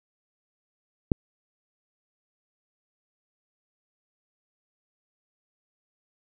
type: click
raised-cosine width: 3 ms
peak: -7 dBFS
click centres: 1.118 s
effects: none